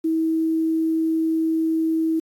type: tone with quantisation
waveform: sine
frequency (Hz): 322.2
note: E4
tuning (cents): -39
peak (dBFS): -18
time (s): 0.04-2.2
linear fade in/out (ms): 10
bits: 8
effects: AAC 64 kbps